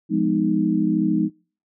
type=chord; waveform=sine; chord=F half-diminished seventh; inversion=none; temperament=equal with one note detuned; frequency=174.61 / 207.7 / 249.8 / 311.1 Hz; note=F3 / Ab3 / Cb4 / Eb4; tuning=0 / 0 / +20 / 0 cents; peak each=-24 / -22 / -26 / -21 dBFS; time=0.09-1.3 s; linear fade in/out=50 ms; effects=noise-tail reverb RT60 0.4 s tail -26 dB re dry